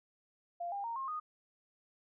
sine tone with pitch steps, 694 / 801.8 / 926.4 / 1070.3 / 1236.6 Hz, F5 / G5 / A#5 / C6 / D#6, -11 / +39 / -11 / +39 / -11 cents, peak -36 dBFS, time 0.6-1.2 s, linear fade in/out 10 ms, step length 120 ms, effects none

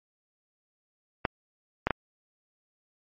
clicks, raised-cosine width 0.5 ms, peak -9 dBFS, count 3, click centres 1.252 / 1.87 / 1.907 s, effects MP3 32 kbps

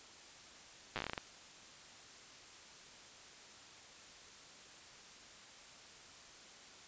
slowing click train, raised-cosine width 0.3 ms, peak -22 dBFS, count 11, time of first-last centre 0.96-1.178 s, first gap 8 ms, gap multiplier 1.21, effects white hiss -56 dBFS RMS until 6.87 s + resampled to 16000 Hz

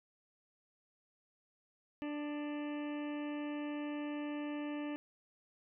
harmonic tone with a mistuned harmonic, 294.5 Hz, D4, 5 cents sharp, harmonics 1 / 2 / 3 / 4 / 6 / 7 / 8 / 9 / 10, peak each -38 / -47 / -52 / -55 / -54 / -60 / -58 / -56 / -59 dBFS, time 2.02-4.96 s, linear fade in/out 0 ms, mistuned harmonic 4, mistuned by +17 cents, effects none

